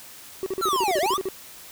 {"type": "tone bursts", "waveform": "triangle", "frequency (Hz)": 380, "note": "F#4", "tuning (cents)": 46, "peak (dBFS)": -22, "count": 12, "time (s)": [0.43, 1.287], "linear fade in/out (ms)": 0, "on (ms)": 32, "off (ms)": 43}
{"type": "linear two-way sweep", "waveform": "square", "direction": "down then up", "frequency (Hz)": [1396.9, 554.4, 1252], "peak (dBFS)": -22, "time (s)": [0.61, 1.18], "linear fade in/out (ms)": 20, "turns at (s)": 0.99}
{"effects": ["white hiss -44 dBFS RMS until 1.71 s"]}